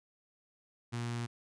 sawtooth tone with notch filter, 118.7 Hz, A#2, 32 cents sharp, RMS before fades -37 dBFS, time 0.92-1.27 s, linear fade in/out 20 ms, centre 540 Hz, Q 1.4, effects resampled to 22050 Hz

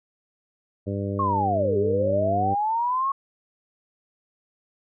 harmonic tone, 99.7 Hz, G2, 30 cents sharp, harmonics 1 / 2 / 3 / 4 / 5 / 6, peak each -28 / -31 / -33 / -34 / -35 / -36 dBFS, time 0.86-2.55 s, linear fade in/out 20 ms
sine linear two-way sweep, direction down then up, 1108.7 to 392.4 to 1108.7 Hz, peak -21 dBFS, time 1.19-3.12 s, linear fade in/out 5 ms, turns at 1.78 s
effects none

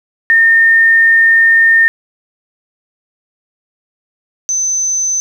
sine tone pair in turn, 1821 / 6125 Hz, A#6 / G8, -41 / -41 cents, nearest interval octave + major sixth, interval 2100 cents, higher second, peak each -5 / -12 dBFS, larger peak first, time 0.3-1.88 / 4.49-5.2 s, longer first, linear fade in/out 0 ms, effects 7-bit

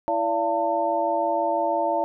sine tone cluster, 331.1 / 577 / 683 / 897 Hz, E4 / D5 / F5 / A5, +8 / -31 / -39 / +33 cents, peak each -30 / -26 / -25 / -25 dBFS, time 0.08-2.04 s, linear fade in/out 0 ms, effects none

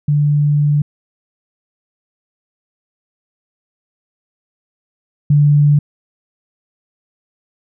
sine tone pair in turn, 146.83 / 146.24 Hz, D3 / D3, 0 / -7 cents, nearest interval unison, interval 7 cents, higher first, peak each -10 / -7 dBFS, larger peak second, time 0.08-0.82 / 5.3-5.79 s, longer first, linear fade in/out 5 ms, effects none

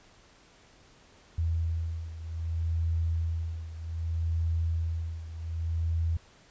sine beating tone pair, 82.2 / 82.84 Hz, E2 / E2, -4 / +9 cents, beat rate 0.64 Hz, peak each -29 / -33 dBFS, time 1.38-6.17 s, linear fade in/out 5 ms, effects pink hiss -58 dBFS RMS until 6.5 s + resampled to 16000 Hz

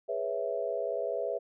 sine chord, C# minor seventh, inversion second, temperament equal, 415.3 / 493.9 / 554.4 / 659.3 Hz, G#4 / B4 / C#5 / E5, 0 / 0 / 0 / 0 cents, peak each -37 / -35 / -36 / -34 dBFS, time 0.08-1.39 s, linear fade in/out 20 ms, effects none

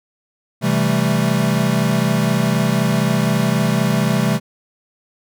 square chord, A minor seventh, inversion first, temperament equal, 130.81 / 164.81 / 196 / 220 Hz, C3 / E3 / G3 / A3, 0 / 0 / 0 / 0 cents, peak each -21 dBFS, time 0.61-4.4 s, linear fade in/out 50 ms, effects none

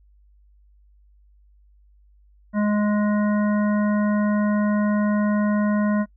harmonic tone, 208.5 Hz, G#3, 7 cents sharp, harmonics 1 / 3 / 5 / 7 / 9, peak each -18 / -28 / -32 / -35 / -37 dBFS, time 2.53-6.06 s, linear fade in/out 50 ms, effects noise-tail reverb RT60 0.1 s tail -26 dB re dry + added 50 Hz sine -52 dBFS peak until 6.16 s

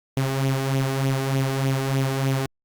sawtooth tone with flanger, 134.6 Hz, C3, 49 cents sharp, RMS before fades -23 dBFS, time 0.17-2.46 s, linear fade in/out 0 ms, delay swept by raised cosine 0.31 to 2.71 ms, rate 3.3 Hz, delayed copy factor +0.55, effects Opus 48 kbps

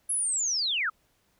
sine linear sweep, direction down, 11000 to 1184 Hz, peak -25 dBFS, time 0.09-0.9 s, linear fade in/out 10 ms, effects pink hiss -69 dBFS RMS until 1.39 s

